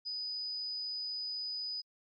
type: tone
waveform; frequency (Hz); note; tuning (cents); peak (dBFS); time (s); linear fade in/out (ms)
sine; 4978; D#8; 0; -36; 0.05-1.82; 20
effects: AAC 32 kbps